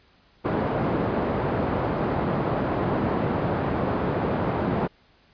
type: band-pass noise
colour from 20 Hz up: pink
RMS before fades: -25 dBFS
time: 0.44-4.88 s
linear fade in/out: 20 ms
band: 120 to 960 Hz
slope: 12 dB/octave
effects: pink hiss -59 dBFS RMS until 5.33 s + resampled to 11025 Hz